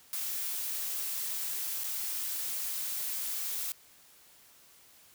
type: noise with dropouts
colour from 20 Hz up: blue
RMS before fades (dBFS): -35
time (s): 0.13-3.72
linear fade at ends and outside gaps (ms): 0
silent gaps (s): 1.836-1.842
effects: white hiss -59 dBFS RMS until 5.14 s

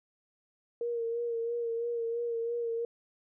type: tone with vibrato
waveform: sine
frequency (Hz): 466.8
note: A#4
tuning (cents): +2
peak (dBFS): -30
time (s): 0.81-2.85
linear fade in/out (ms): 2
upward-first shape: sine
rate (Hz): 3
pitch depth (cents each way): 32
effects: none

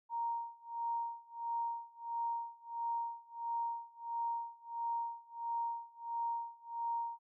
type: tone with tremolo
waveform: sine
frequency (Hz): 932.3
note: A#5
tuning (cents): 0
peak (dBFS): -33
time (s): 0.09-7.19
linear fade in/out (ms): 50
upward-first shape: sine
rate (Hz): 1.5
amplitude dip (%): 95
effects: none

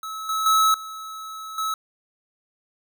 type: tone with level steps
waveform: square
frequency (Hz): 1296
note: E6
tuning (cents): -30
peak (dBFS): -31 / -23 / -16 / -34 / -24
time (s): 0.03-1.74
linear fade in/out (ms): 2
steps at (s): 0.29 / 0.46 / 0.74 / 1.58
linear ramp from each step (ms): 2
effects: none

